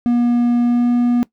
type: tone with pitch glide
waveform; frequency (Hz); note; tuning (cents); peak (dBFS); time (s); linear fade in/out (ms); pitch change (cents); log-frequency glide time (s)
triangle; 240 to 241.9; B3 to B3; -49 to -36; -10; 0.06-1.23; 0; +13; 0.62-0.9
effects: noise-tail reverb RT60 0.1 s tail -19 dB re dry